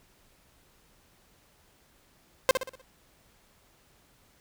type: tone with echo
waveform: sawtooth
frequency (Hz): 523.3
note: C5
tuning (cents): 0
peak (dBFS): -13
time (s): 2.49-2.51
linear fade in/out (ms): 0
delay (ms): 61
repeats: 5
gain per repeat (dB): -7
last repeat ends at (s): 2.815
effects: pink hiss -63 dBFS RMS until 4.4 s